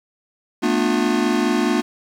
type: chord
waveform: square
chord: B half-diminished seventh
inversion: third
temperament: just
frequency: 222.2 / 246.9 / 296.3 / 355.6 Hz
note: A3 / B3 / D4 / F4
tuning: +17 / 0 / +15 / +31 cents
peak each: -23 dBFS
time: 0.62-1.82 s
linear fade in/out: 20 ms
effects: low-pass 7000 Hz 12 dB/octave + 7-bit